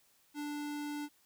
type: tone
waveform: square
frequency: 293.7 Hz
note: D4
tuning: in tune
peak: -38 dBFS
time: 0.34-1.09 s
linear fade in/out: 50 ms
effects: white hiss -69 dBFS RMS until 1.25 s